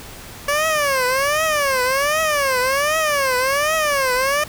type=tone with vibrato; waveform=15% pulse; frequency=565 Hz; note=C#5; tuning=33 cents sharp; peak=-10 dBFS; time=0.48-4.44 s; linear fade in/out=5 ms; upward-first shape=triangle; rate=1.3 Hz; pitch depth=230 cents each way; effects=pink hiss -37 dBFS RMS until 4.48 s